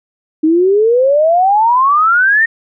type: exponential sweep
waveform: sine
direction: up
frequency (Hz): 305.9 to 1864.7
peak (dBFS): -7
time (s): 0.43-2.46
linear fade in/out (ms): 10
effects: none